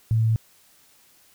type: tone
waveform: sine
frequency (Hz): 111.9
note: A2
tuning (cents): +30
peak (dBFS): -17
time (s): 0.11-0.36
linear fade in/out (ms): 0
effects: white hiss -57 dBFS RMS until 1.34 s